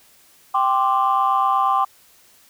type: chord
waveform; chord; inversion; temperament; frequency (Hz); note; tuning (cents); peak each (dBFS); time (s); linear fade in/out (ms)
sine; G suspended fourth; none; equal; 784 / 1046.5 / 1174.7; G5 / C6 / D6; 0 / 0 / 0; -19; 0.54-1.85; 10
effects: tanh soft clip ceiling -8 dBFS + white hiss -53 dBFS RMS until 2.49 s